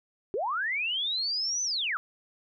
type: linear two-way sweep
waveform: sine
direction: up then down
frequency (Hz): 354.4 to 6120 to 1193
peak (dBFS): -27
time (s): 0.34-1.97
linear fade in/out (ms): 0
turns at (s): 1.63
effects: none